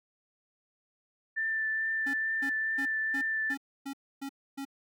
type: tone with vibrato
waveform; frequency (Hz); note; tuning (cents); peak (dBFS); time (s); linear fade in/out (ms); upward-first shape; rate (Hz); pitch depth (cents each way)
sine; 1772; A6; +12; -28; 1.36-3.55; 20; triangle; 2.3; 15
type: tone bursts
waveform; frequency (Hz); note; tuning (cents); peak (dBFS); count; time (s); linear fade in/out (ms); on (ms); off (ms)
square; 275; C#4; -14; -36; 8; 2.06-4.652; 10; 79; 280
effects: none